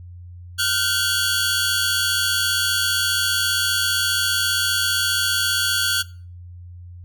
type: tone cluster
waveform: sawtooth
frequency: 1411 / 1526 / 3348 / 4480 Hz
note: F6 / G6 / G#7 / C#8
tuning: +17 / -47 / +13 / +18 cents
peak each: -21 dBFS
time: 0.58-6.03 s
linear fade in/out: 20 ms
effects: noise-tail reverb RT60 0.4 s tail -20 dB re dry + added 88 Hz sine -36 dBFS peak until 7.04 s